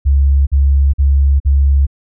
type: tone bursts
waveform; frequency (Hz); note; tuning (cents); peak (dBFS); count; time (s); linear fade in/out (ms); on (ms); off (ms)
sine; 69.3; C#2; 0; -7; 4; 0.05-1.868; 20; 420; 46
effects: none